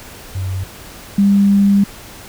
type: tone pair in turn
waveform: sine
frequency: 94.3 / 199.81 Hz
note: F#2 / G3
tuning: +33 / +33 cents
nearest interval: octave + minor second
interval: 1300 cents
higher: second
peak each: -18 / -8 dBFS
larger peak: second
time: 0.35-0.64 / 1.18-1.84 s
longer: second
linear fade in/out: 5 ms
effects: pink hiss -36 dBFS RMS until 2.28 s